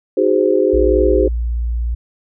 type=chord; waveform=sine; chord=Ab dominant seventh; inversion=second; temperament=just; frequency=311.5 / 373.8 / 415.3 / 519.1 Hz; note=Eb4 / Gb4 / Ab4 / C5; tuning=+2 / +18 / 0 / -14 cents; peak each=-19 / -15 / -16 / -17 dBFS; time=0.17-1.28 s; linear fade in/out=5 ms
type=tone; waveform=sine; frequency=58.5 Hz; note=A#1; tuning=7 cents sharp; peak=-16 dBFS; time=0.73-1.95 s; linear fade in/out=10 ms
effects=none